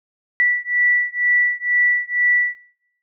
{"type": "beating tone pair", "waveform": "sine", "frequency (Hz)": [1958, 1960.1], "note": ["B6", "B6"], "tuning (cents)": [-15, -14], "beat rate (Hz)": 2.1, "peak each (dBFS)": -18, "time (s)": [0.4, 2.55], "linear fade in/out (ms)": 0, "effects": ["noise-tail reverb RT60 0.7 s tail -19 dB re dry"]}